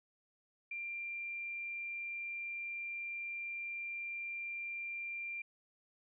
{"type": "tone", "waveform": "sine", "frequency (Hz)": 2377, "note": "D7", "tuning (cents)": 20, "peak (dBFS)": -39, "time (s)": [0.71, 5.42], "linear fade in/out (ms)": 5, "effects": []}